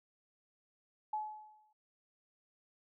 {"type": "tone with exponential decay", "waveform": "sine", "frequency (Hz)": 855, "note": "A5", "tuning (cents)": -50, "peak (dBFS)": -32, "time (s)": [1.13, 1.73], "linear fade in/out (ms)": 5, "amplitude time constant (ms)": 130, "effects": []}